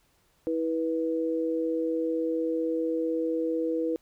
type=tone pair together; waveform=sine; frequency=324.4 / 488.7 Hz; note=E4 / B4; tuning=-28 / -18 cents; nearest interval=perfect fifth; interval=710 cents; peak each=-28 dBFS; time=0.47-3.96 s; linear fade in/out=0 ms; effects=pink hiss -67 dBFS RMS until 4.01 s